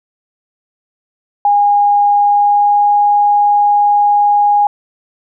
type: tone with pitch glide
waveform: sine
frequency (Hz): 818 to 822.7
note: G#5 to G#5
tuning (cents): -26 to -17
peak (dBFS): -7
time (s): 1.45-4.67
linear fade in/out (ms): 2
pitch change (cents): +9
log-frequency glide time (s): 2.15-2.94
effects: none